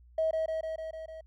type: tone with echo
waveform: triangle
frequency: 640 Hz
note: D#5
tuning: 49 cents sharp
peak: -21 dBFS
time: 0.18-0.31 s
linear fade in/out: 5 ms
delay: 150 ms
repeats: 6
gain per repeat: -3 dB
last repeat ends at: 1.21 s
effects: tanh soft clip ceiling -23 dBFS + added 60 Hz sine -54 dBFS peak until 1.26 s